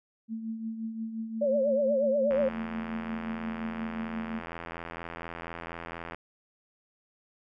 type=tone with tremolo; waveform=sine; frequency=223.7 Hz; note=A3; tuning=29 cents sharp; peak=-30 dBFS; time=0.28-4.42 s; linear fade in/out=50 ms; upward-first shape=triangle; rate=5.7 Hz; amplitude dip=60%
type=tone with vibrato; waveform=sine; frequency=556 Hz; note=C#5; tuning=5 cents sharp; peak=-23 dBFS; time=1.41-2.49 s; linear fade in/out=10 ms; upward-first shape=triangle; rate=8.3 Hz; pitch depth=120 cents each way
type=click train; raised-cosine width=0.5 ms; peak=-23 dBFS; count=324; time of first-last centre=2.31-6.146 s; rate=84.2 Hz
effects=none